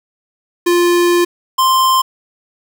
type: tone pair in turn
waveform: square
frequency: 349.2 / 1046.4 Hz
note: F4 / C6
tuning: 0 / 0 cents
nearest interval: octave + perfect fifth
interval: 1900 cents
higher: second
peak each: -10 dBFS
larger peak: neither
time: 0.66-1.25 / 1.58-2.02 s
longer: first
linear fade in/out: 10 ms
effects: 7-bit